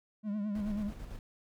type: tone with vibrato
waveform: triangle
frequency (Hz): 207.7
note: G#3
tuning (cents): 0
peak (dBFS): -30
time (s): 0.23-0.92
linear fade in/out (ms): 50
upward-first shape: triangle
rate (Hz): 9.3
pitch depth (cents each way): 76
type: noise with tremolo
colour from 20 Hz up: brown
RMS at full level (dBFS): -42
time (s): 0.55-1.19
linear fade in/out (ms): 2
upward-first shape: square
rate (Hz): 9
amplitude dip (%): 35
effects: none